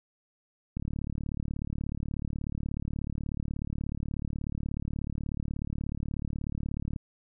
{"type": "click train", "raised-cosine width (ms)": 5, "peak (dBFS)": -21, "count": 227, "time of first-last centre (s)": [0.77, 6.962], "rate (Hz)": 36.5, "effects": []}